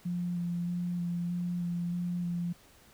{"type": "tone with vibrato", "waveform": "sine", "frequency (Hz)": 174.61, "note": "F3", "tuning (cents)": 0, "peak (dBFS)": -30, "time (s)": [0.05, 2.53], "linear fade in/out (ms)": 10, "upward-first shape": "square", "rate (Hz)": 1.6, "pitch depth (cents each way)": 13, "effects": ["pink hiss -59 dBFS RMS until 2.93 s"]}